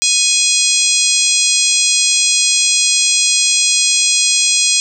harmonic tone, 830.6 Hz, G#5, in tune, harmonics 3 / 4 / 5 / 6 / 7 / 8 / 9 / 10, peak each -19 / -19 / -19 / -19 / -19 / -19 / -19 / -19 dBFS, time 0.02-4.8 s, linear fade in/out 0 ms, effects none

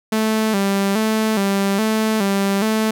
sawtooth tone with vibrato, 207.7 Hz, G#3, in tune, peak -12 dBFS, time 0.12-2.91 s, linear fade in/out 5 ms, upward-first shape square, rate 1.2 Hz, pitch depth 90 cents each way, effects none

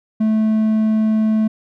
triangle tone, 217.9 Hz, A3, 17 cents flat, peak -11 dBFS, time 0.2-1.48 s, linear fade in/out 10 ms, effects none

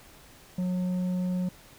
sine tone with tanh clipping, 181.7 Hz, F#3, 31 cents flat, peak -27 dBFS, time 0.58-1.49 s, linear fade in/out 5 ms, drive 6 dB, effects pink hiss -53 dBFS RMS until 1.78 s

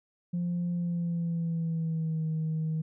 sine tone with pitch glide, 174.61 to 158.28 Hz, F3 to D#3, 0 to +30 cents, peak -26 dBFS, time 0.33-2.82 s, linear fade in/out 10 ms, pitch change -170 cents, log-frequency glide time 0.72-2.26 s, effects tanh soft clip ceiling -25 dBFS

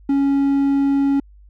triangle tone, 277.7 Hz, C#4, 3 cents sharp, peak -12 dBFS, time 0.09-1.2 s, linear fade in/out 5 ms, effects added 50 Hz sine -43 dBFS peak until 1.49 s

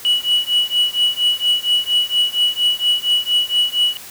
sine tone with tremolo, 2936 Hz, F#7, 14 cents flat, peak -8 dBFS, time 0.05-3.97 s, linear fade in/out 0 ms, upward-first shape triangle, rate 4.3 Hz, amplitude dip 100%, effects tanh soft clip ceiling -10 dBFS + white hiss -36 dBFS RMS until 4.1 s

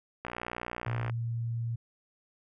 click train, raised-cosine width 0.5 ms, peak -21 dBFS, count 52, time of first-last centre 0.25-1.097 s, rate 60.2 Hz
sine tone, 116.3 Hz, A#2, 4 cents flat, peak -30 dBFS, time 0.86-1.76 s, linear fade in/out 10 ms
effects none

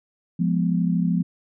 sine chord, F diminished, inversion none, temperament equal, 174.61 / 207.7 / 246.9 Hz, F3 / Ab3 / Cb4, 0 / 0 / 0 cents, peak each -20 / -26 / -26 dBFS, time 0.39-1.23 s, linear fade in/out 10 ms, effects none

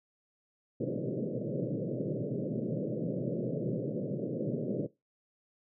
pink band-pass noise, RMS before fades -34 dBFS, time 0.8-4.87 s, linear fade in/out 10 ms, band 120 to 590 Hz, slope 96 dB/octave, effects noise-tail reverb RT60 0.2 s tail -17 dB re dry

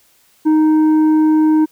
triangle tone with tanh clipping, 310.9 Hz, D#4, 1 cent flat, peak -10 dBFS, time 0.45-1.66 s, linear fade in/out 20 ms, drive 10 dB, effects white hiss -54 dBFS RMS until 1.71 s

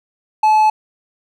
triangle tone, 862 Hz, A5, 36 cents flat, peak -7 dBFS, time 0.43-0.7 s, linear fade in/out 5 ms, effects none

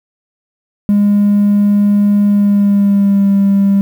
triangle tone with pitch glide, 204.5 to 198.11 Hz, G#3 to G3, -26 to +19 cents, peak -4 dBFS, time 0.89-3.81 s, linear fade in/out 0 ms, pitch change -55 cents, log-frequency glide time 2.26-3.3 s, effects tanh soft clip ceiling -3 dBFS + 7-bit

